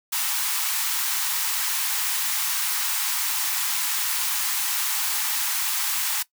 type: high-pass noise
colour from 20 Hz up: white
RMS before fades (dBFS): -25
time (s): 0.12-6.23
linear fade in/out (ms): 10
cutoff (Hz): 790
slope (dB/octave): 96
effects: noise-tail reverb RT60 0.1 s tail -19 dB re dry